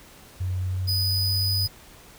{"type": "tone with pitch glide", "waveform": "sine", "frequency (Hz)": [92, 95.02], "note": ["F#2", "F#2"], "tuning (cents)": [-9, 47], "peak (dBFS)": -24, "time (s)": [0.4, 1.67], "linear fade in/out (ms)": 10, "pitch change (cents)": 56, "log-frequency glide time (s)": [0.54, 1.52]}
{"type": "tone", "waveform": "45% pulse", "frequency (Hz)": 4978, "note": "D#8", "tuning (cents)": 0, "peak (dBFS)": -23, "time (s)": [0.87, 1.68], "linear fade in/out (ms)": 20}
{"effects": ["pink hiss -49 dBFS RMS until 2.18 s"]}